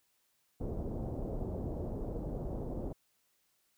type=low-pass noise; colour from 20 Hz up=pink; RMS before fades=-38 dBFS; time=0.6-2.93 s; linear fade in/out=10 ms; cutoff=630 Hz; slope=24 dB/octave; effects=white hiss -75 dBFS RMS until 3.77 s